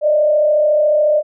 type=tone with frequency modulation; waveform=sine; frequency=603 Hz; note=D5; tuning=46 cents sharp; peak=-10 dBFS; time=0.01-1.23 s; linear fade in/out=50 ms; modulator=34 Hz; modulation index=0.59; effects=none